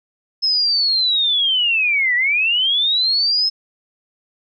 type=linear two-way sweep; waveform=sine; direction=down then up; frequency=5210 to 1908 to 5210 Hz; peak=-14 dBFS; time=0.42-3.5 s; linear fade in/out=20 ms; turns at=2.15 s; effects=none